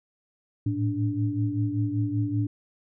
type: tone cluster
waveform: sine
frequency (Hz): 107.6 / 112.8 / 291.3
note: A2 / A2 / D4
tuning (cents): -38 / +44 / -14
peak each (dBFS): -28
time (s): 0.66-2.47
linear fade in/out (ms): 5
effects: none